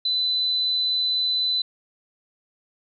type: tone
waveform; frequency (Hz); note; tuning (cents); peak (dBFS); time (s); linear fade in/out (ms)
sine; 4008; B7; +25; -20; 0.05-1.62; 5
effects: none